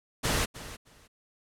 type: noise with echo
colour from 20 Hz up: pink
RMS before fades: -27 dBFS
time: 0.23-0.46 s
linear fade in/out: 20 ms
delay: 310 ms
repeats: 2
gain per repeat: -15 dB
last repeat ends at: 1.08 s
effects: low-pass 11000 Hz 12 dB/octave